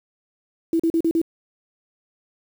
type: tone bursts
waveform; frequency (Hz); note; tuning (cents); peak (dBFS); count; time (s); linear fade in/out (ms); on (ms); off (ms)
sine; 329.6; E4; 0; -16; 5; 0.73-1.216; 2; 66; 39
effects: 7-bit